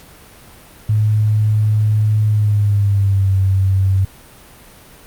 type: tone with pitch glide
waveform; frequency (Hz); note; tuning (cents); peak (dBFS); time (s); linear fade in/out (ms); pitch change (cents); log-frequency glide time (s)
sine; 107 to 95.88; A2 to G2; -48 to -38; -11; 0.89-4.05; 5; -190; 2.26-3.36
effects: pink hiss -42 dBFS RMS until 5.06 s + Opus 48 kbps